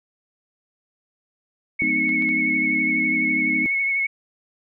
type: tone with vibrato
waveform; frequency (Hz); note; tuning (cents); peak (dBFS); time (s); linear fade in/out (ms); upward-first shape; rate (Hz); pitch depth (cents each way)
sine; 2200; C#7; -14; -19; 1.79-4.07; 10; sine; 12; 22
type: chord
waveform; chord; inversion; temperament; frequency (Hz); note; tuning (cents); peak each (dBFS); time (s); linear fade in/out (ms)
sine; F# diminished seventh; none; equal with one note detuned; 185 / 220 / 256.2 / 311.1; F#3 / A3 / C4 / Eb4; 0 / 0 / -36 / 0; -33 / -31 / -27 / -27; 1.82-3.66; 0
type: clicks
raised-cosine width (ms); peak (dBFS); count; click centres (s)
0.3; -24; 3; 2.092 / 2.223 / 2.29
effects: none